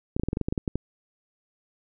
clicks, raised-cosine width 3 ms, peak -13 dBFS, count 12, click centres 0.165 / 0.197 / 0.235 / 0.286 / 0.331 / 0.371 / 0.413 / 0.485 / 0.525 / 0.578 / 0.678 / 0.756 s, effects none

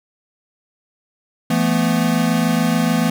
square chord, E suspended fourth, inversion none, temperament equal with one note detuned, 168.57 / 220 / 246.9 Hz, E3 / A3 / B3, +39 / 0 / 0 cents, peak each -20 dBFS, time 1.5-3.1 s, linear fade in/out 5 ms, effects none

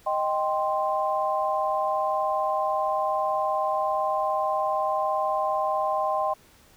sine chord, C minor, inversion first, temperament equal, 622.3 / 784 / 1046.5 Hz, Eb5 / G5 / C6, 0 / 0 / 0 cents, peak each -27 dBFS, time 0.06-6.34 s, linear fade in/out 10 ms, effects pink hiss -56 dBFS RMS until 6.76 s

